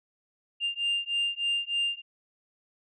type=beating tone pair; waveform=sine; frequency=2797 / 2800.3 Hz; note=F7 / F7; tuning=+2 / +4 cents; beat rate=3.3 Hz; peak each=-28 dBFS; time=0.6-2.02 s; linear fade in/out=50 ms; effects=tanh soft clip ceiling -22 dBFS

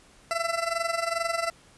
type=tone with amplitude modulation; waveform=20% pulse; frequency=671 Hz; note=E5; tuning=31 cents sharp; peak=-18 dBFS; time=0.31-1.5 s; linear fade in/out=0 ms; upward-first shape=sine; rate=22.4 Hz; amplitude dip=75%; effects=pink hiss -56 dBFS RMS until 1.77 s + resampled to 24000 Hz

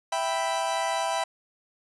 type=chord; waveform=40% pulse; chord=E minor; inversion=none; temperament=equal; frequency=659.3 / 784 / 987.8 Hz; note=E5 / G5 / B5; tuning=0 / 0 / 0 cents; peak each=-29 dBFS; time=0.12-1.24 s; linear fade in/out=5 ms; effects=resampled to 24000 Hz

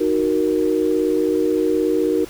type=chord; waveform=sine; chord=D# minor; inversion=none; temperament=equal; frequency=311.1 / 370 / 466.2 Hz; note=D#4 / F#4 / A#4; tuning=0 / 0 / 0 cents; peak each=-20 dBFS; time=0-2.25 s; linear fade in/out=10 ms; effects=pink hiss -40 dBFS RMS until 2.29 s

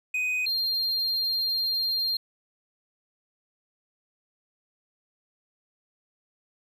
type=tone pair in turn; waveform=triangle; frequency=2500 / 4196 Hz; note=D#7 / C8; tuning=+8 / +4 cents; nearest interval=major sixth; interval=896 cents; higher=second; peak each=-23 dBFS; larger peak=neither; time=0.14-0.46 / 0.46-2.17 s; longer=second; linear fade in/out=5 ms; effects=none

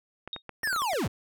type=clicks; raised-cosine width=0.5 ms; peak=-23 dBFS; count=9; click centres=0.276 / 0.363 / 0.493 / 0.633 / 0.674 / 0.729 / 0.762 / 0.82 / 0.933 s
type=tone with exponential decay; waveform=sine; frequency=3729 Hz; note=A#7; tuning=in tune; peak=-29 dBFS; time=0.33-0.42 s; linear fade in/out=1 ms; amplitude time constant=19 ms
type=linear sweep; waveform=square; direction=down; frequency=1864.7 to 49.85 Hz; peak=-27 dBFS; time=0.63-1.08 s; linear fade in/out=10 ms
effects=none

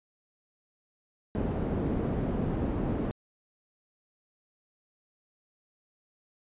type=low-pass noise; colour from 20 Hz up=white; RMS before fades=-30 dBFS; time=1.35-3.11 s; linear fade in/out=0 ms; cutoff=310 Hz; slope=12 dB/octave; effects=resampled to 8000 Hz

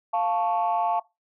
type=chord; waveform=sine; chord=F augmented; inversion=none; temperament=equal; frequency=698.5 / 880 / 1108.7 Hz; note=F5 / A5 / C#6; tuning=0 / 0 / 0 cents; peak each=-24 / -24 / -29 dBFS; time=0.13-1 s; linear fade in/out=10 ms; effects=noise-tail reverb RT60 0.2 s tail -19 dB re dry + tanh soft clip ceiling -15 dBFS

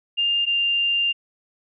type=tone pair in turn; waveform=sine; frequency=2806 / 2794 Hz; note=F7 / F7; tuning=+8 / 0 cents; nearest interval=unison; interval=8 cents; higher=first; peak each=-18 / -18 dBFS; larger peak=neither; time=0.17-0.46 / 0.46-1.13 s; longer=second; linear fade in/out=20 ms; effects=none

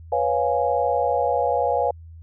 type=chord; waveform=sine; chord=C# dominant seventh; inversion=third; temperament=equal; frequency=493.9 / 554.4 / 698.5 / 830.6 Hz; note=B4 / C#5 / E#5 / G#5; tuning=0 / 0 / 0 / 0 cents; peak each=-24 dBFS; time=0.12-1.91 s; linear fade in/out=5 ms; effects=added 82 Hz sine -39 dBFS peak until 2.22 s

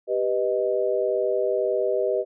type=chord; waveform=sine; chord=G augmented; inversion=none; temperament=equal; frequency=392 / 493.9 / 622.3 Hz; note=G4 / B4 / D#5; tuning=0 / 0 / 0 cents; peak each=-25 dBFS; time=0.07-2.25 s; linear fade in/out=50 ms; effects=none

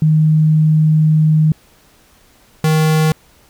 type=tone pair in turn; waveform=sine / square; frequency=155.56 / 156.73 Hz; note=D#3 / D#3; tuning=0 / +13 cents; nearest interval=unison; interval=13 cents; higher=second; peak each=-8 / -11 dBFS; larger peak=first; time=0.02-1.52 / 2.64-3.12 s; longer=first; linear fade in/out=2 ms; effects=pink hiss -50 dBFS RMS until 3.49 s

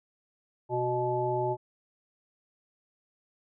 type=harmonic tone with a mistuned harmonic; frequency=123.47 Hz; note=B2; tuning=in tune; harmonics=1 / 3 / 5 / 7; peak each=-34 / -30 / -33 / -31 dBFS; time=0.69-1.57 s; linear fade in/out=50 ms; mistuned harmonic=1; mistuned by=+24 cents; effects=none

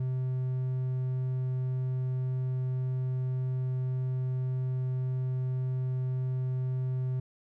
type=tone; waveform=triangle; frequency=128.7 Hz; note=C3; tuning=28 cents flat; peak=-26 dBFS; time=0-7.2 s; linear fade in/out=5 ms; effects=none

